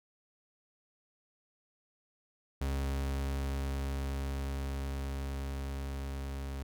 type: tone with level ramp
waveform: 40% pulse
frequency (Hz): 68.4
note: C#2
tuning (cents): -23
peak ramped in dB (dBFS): -30 to -36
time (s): 2.61-6.63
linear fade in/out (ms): 5
effects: none